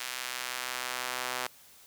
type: tone with high-pass filter sweep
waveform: sawtooth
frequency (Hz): 126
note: B2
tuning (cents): +35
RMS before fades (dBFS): -36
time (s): 0-1.47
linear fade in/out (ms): 5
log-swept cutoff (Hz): 2000 to 880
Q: 0.73
effects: white hiss -56 dBFS RMS until 1.86 s